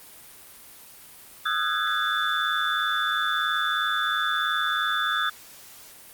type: tone cluster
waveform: sine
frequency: 1238 / 1341 / 1500 / 1660 / 3517 Hz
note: D#6 / E6 / F#6 / G#6 / A7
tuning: -9 / +29 / +23 / -1 / -1 cents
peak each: -29 dBFS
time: 1.45-5.3 s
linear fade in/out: 10 ms
effects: white hiss -47 dBFS RMS until 6.13 s + Opus 32 kbps